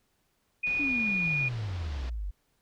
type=tone with pitch glide; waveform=sine; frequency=2464 to 2443 Hz; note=D#7 to D#7; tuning=-17 to -32 cents; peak=-26 dBFS; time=0.63-1.49 s; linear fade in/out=10 ms; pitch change=-15 cents; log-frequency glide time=0.82-0.9 s
type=low-pass noise; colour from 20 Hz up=pink; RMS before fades=-45 dBFS; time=0.66-2.1 s; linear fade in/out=10 ms; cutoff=5000 Hz; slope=24 dB/octave
type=exponential sweep; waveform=sine; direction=down; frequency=298.7 to 45.43 Hz; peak=-31 dBFS; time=0.79-2.31 s; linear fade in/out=10 ms
effects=pink hiss -73 dBFS RMS until 2.61 s